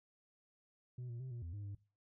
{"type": "tone with pitch steps", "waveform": "sine", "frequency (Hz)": [124.3, 118.2, 130, 119, 84.2, 102.4, 100.5], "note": ["B2", "A#2", "C3", "A#2", "E2", "G#2", "G2"], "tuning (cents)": [12, 24, -11, 36, 37, -24, 44], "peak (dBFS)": -40, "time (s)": [0.98, 1.75], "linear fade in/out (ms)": 5, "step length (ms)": 110, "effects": ["noise-tail reverb RT60 0.3 s tail -19 dB re dry", "tanh soft clip ceiling -42 dBFS"]}